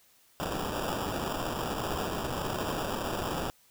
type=noise with sample-and-hold; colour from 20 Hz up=blue; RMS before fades=-33 dBFS; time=0.4-3.5 s; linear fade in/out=0 ms; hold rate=2100 Hz; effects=white hiss -63 dBFS RMS until 3.7 s